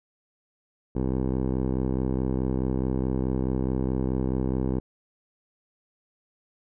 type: tone with low-pass filter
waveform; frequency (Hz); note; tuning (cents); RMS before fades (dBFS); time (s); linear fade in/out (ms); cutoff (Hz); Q
10% pulse; 64.7; C2; -19; -26; 0.95-4.8; 10; 520; 0.97
effects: none